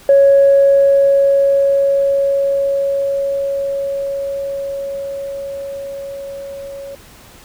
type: tone with level ramp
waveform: sine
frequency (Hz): 554.4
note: C#5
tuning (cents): 0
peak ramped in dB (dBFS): -4 to -27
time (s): 0.09-6.95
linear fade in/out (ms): 2
effects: tanh soft clip ceiling -2 dBFS + pink hiss -42 dBFS RMS until 7.44 s